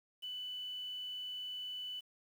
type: tone with quantisation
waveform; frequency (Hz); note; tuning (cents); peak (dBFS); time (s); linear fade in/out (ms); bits
sine; 2988; F#7; +16; -40; 0.22-2.01; 20; 10
effects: none